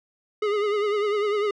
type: tone with vibrato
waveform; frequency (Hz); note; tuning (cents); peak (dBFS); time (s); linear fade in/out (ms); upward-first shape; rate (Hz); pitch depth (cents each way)
square; 415.3; G#4; 0; -22; 0.42-1.51; 5; triangle; 10; 68
effects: low-pass 3000 Hz 12 dB/octave